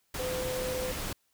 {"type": "tone in noise", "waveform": "sine", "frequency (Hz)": 509, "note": "C5", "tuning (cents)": -48, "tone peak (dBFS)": -32, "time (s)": [0.19, 0.92], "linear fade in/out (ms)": 5, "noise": "pink", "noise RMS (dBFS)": -36, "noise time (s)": [0.14, 1.13], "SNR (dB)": 1, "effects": ["white hiss -73 dBFS RMS until 1.33 s"]}